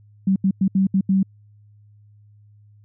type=tone bursts at uneven times; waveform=sine; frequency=192.4 Hz; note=G3; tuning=32 cents flat; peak=-14 dBFS; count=6; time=0.27-0.36 / 0.44-0.51 / 0.61-0.68 / 0.75-0.87 / 0.94-1.01 / 1.09-1.23 s; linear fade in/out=5 ms; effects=added 104 Hz sine -48 dBFS peak until 2.84 s